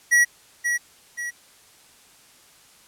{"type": "tone with echo", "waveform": "square", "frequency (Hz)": 1924, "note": "B6", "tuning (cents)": -46, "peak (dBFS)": -14, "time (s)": [0.11, 0.25], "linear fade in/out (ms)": 20, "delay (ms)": 530, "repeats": 2, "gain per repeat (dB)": -7, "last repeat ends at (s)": 1.31, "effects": ["white hiss -53 dBFS RMS until 2.87 s", "low-pass 11000 Hz 12 dB/octave"]}